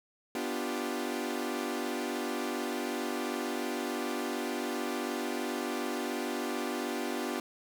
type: chord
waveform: sawtooth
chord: G dominant seventh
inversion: first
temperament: equal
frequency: 246.9 / 293.7 / 349.2 / 392 Hz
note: B3 / D4 / F4 / G4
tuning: 0 / 0 / 0 / 0 cents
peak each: -33 / -34 / -34 / -35 dBFS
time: 0.35-7.4 s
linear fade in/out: 2 ms
effects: none